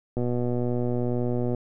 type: click train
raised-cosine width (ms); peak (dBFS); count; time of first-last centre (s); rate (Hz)
2; -15; 169; 0.17-1.547; 122
effects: none